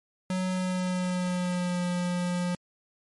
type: tone with pitch glide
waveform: square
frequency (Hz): 185 to 177.67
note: F#3 to F3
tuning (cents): 0 to +30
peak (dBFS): -27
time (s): 0.3-2.55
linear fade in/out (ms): 2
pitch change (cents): -70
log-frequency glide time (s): 0.49-1.82
effects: MP3 48 kbps